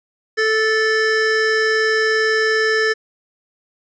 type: tone pair together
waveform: square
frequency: 438.8 / 1753.8 Hz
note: A4 / A6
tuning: -5 / -6 cents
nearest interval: 2 octaves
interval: 2399 cents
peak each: -18 dBFS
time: 0.37-2.94 s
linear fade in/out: 20 ms
effects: resampled to 16000 Hz + 9-bit